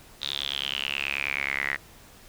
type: tone with band-pass filter sweep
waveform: sawtooth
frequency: 69.4 Hz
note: C#2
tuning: 3 cents sharp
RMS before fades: -30 dBFS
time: 0.21-1.77 s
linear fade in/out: 20 ms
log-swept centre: 3800 to 1900 Hz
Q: 9.2
effects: pink hiss -51 dBFS RMS until 2.28 s